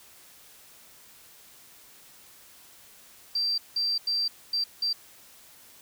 sine tone bursts at uneven times, 4699 Hz, D8, in tune, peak -24 dBFS, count 5, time 3.35-3.58 / 3.76-3.98 / 4.07-4.28 / 4.53-4.64 / 4.82-4.93 s, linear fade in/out 5 ms, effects white hiss -53 dBFS RMS until 5.81 s

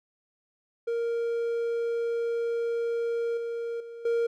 triangle tone with level steps, 466.2 Hz, A#4, in tune, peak -24 / -28 / -37 / -21 dBFS, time 0.87-4.27 s, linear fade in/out 10 ms, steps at 3.37 / 3.8 / 4.05 s, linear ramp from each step 5 ms, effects none

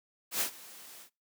white noise with ADSR envelope, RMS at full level -29 dBFS, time 0.31-1.1 s, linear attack 95 ms, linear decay 97 ms, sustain -21 dB, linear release 87 ms, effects noise-tail reverb RT60 0.3 s tail -26 dB re dry + high-pass 200 Hz 12 dB/octave

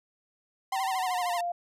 sine tone with pitch glide, 770 to 698 Hz, G5 to F5, -31 to -1 cents, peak -28 dBFS, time 0.72-1.52 s, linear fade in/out 5 ms, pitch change -170 cents, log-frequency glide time 0.85-1.36 s
sawtooth tone with vibrato, 973 Hz, B5, 26 cents flat, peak -28 dBFS, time 0.72-1.41 s, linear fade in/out 5 ms, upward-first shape sine, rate 13 Hz, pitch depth 160 cents each way
effects resampled to 32000 Hz

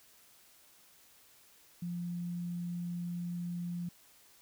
sine tone, 174.3 Hz, F3, 3 cents flat, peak -35 dBFS, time 1.82-3.89 s, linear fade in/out 5 ms, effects white hiss -62 dBFS RMS until 4.41 s

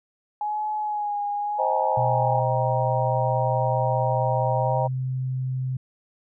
sine tone with vibrato, 835 Hz, G#5, 9 cents sharp, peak -24 dBFS, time 0.41-2.4 s, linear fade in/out 2 ms, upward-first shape sine, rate 0.87 Hz, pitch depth 34 cents each way
sine chord, C minor seventh, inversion none, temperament just, 523.3 / 627.9 / 784.9 / 941.9 Hz, C5 / Eb5 / G5 / Bb5, 0 / +16 / +2 / +18 cents, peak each -27 dBFS, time 1.58-4.88 s, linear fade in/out 20 ms
sine tone with pitch glide, 123.47 to 129.46 Hz, B2 to C3, 0 to -18 cents, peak -24 dBFS, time 1.97-5.77 s, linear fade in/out 5 ms, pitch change +82 cents, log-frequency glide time 4.59-4.82 s
effects none

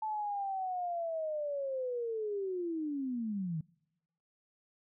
sine linear sweep, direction down, 876 to 151.2 Hz, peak -33 dBFS, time 0.02-3.61 s, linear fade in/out 5 ms, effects noise-tail reverb RT60 0.9 s tail -26 dB re dry

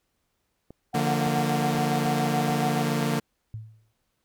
clicks, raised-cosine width 2 ms, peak -30 dBFS, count 8, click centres 0.706 / 0.953 / 1.268 / 1.385 / 1.75 / 1.785 / 2.055 / 2.493 s
sine tone with tremolo, 738 Hz, F#5, 5 cents flat, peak -26 dBFS, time 0.93-2.83 s, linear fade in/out 20 ms, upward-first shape square, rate 7.1 Hz, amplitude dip 60%
sawtooth chord, Bb major, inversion first, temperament equal with one note detuned, 146.83 / 174.61 / 229.7 Hz, D3 / F3 / Bb3, 0 / 0 / -25 cents, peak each -23 / -27 / -23 dBFS, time 0.94-3.2 s, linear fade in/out 10 ms
sine tone with exponential decay, 109.9 Hz, A2, 2 cents flat, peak -30 dBFS, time 3.54-3.93 s, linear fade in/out 0 ms, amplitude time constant 83 ms
effects pink hiss -75 dBFS RMS until 4.24 s

